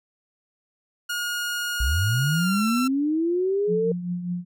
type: tone with pitch glide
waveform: sawtooth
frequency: 1433 to 1344.8 Hz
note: F6 to E6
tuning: +44 to +34 cents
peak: -22 dBFS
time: 1.09-2.88 s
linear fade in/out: 10 ms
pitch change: -110 cents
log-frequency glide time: 2.33-2.66 s
type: linear sweep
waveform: sine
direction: up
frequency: 53.5 to 464.5 Hz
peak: -20 dBFS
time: 1.8-3.92 s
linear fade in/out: 5 ms
type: tone with tremolo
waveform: sine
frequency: 177 Hz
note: F3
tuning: 23 cents sharp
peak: -23 dBFS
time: 3.67-4.45 s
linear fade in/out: 50 ms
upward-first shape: triangle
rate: 5 Hz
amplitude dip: 60%
effects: none